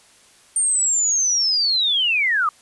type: linear sweep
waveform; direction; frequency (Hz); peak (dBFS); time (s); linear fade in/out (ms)
sine; down; 8870 to 1174.7; -16; 0.56-2.49; 2
effects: white hiss -52 dBFS RMS until 2.61 s + resampled to 24000 Hz